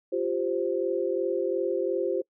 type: chord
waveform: sine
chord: F suspended second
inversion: none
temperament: equal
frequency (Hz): 349.2 / 392 / 523.3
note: F4 / G4 / C5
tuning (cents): 0 / 0 / 0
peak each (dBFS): -29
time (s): 0.12-2.22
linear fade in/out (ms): 10
effects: noise-tail reverb RT60 0.1 s tail -25 dB re dry